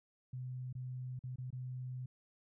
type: tone with dropouts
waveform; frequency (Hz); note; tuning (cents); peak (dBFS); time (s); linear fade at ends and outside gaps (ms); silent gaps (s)
sine; 127.1; C3; -50; -40; 0.33-2.06; 5; 0.728-0.751 / 1.192-1.237 / 1.359-1.383 / 1.505-1.527
effects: none